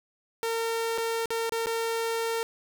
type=tone with dropouts; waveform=sawtooth; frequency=456.5 Hz; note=A#4; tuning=36 cents flat; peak=-23 dBFS; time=0.43-2.43 s; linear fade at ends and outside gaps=0 ms; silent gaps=0.977-0.983 / 1.257-1.305 / 1.494-1.522 / 1.66-1.669 s; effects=none